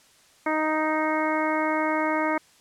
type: harmonic tone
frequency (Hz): 311.1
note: D#4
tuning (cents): 0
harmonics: 1 / 2 / 3 / 4 / 5 / 6 / 7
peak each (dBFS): -27 / -28 / -28 / -31 / -34 / -35 / -32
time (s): 0.46-2.38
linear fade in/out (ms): 5
effects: white hiss -57 dBFS RMS until 2.6 s + low-pass 9000 Hz 12 dB/octave